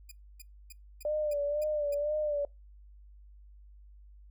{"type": "tone bursts", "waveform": "5% pulse", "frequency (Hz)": 2446, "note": "D#7", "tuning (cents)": -30, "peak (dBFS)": -36, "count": 7, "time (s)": [0.09, 1.945], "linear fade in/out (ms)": 5, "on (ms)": 25, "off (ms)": 280}
{"type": "tone with vibrato", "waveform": "sine", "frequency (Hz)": 592, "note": "D5", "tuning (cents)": 14, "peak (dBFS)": -28, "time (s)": [1.05, 2.45], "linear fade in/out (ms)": 2, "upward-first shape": "sine", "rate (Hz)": 2, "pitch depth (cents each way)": 55}
{"effects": ["noise-tail reverb RT60 0.2 s tail -24 dB re dry", "added 50 Hz sine -51 dBFS peak until 4.3 s"]}